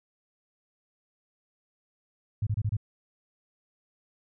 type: tone bursts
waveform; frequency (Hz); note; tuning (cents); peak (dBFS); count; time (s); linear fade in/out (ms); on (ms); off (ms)
sine; 105.2; G#2; +23; -24; 5; 2.42-2.768; 5; 48; 27
effects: none